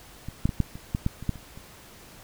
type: clicks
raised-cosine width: 5 ms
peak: -22 / -9 / -15 / -9 / -26 / -13 / -11 / -25 / -12 / -29 / -30 dBFS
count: 11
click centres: 0.286 / 0.455 / 0.492 / 0.603 / 0.755 / 0.949 / 1.064 / 1.226 / 1.293 / 1.357 / 1.575 s
effects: pink hiss -49 dBFS RMS until 2.23 s